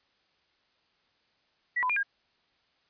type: tone with pitch steps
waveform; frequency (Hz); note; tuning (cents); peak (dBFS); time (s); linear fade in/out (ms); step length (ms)
sine; 1949 / 1005 / 2414 / 1620; B6 / B5 / D7 / G#6; -23 / +30 / +47 / -43; -25; 1.76-2.032; 10; 68
effects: white hiss -70 dBFS RMS until 2.89 s + resampled to 11025 Hz